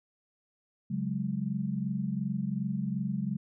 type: chord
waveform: sine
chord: C# suspended fourth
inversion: none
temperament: equal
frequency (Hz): 138.59 / 185 / 207.7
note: C#3 / F#3 / G#3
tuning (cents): 0 / 0 / 0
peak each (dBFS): -35 / -33 / -33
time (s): 0.9-3.37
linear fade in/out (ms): 10
effects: none